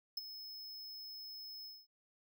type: tone with ADSR envelope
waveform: square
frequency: 5190 Hz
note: E8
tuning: 28 cents flat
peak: -35 dBFS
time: 0.17-1.87 s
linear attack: 5 ms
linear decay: 22 ms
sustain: -12 dB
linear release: 220 ms
effects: none